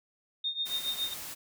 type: tone with tremolo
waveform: sine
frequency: 3672 Hz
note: A#7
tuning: 27 cents flat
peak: -27 dBFS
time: 0.44-1.14 s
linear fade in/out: 5 ms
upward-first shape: triangle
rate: 7.2 Hz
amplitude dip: 90%
type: noise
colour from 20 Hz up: white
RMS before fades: -41 dBFS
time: 0.65-1.35 s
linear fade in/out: 20 ms
effects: none